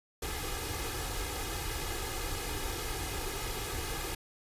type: noise with comb filter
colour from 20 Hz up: pink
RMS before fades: -36 dBFS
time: 0.22-4.15 s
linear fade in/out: 5 ms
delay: 2.4 ms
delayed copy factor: +0.7
effects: resampled to 32000 Hz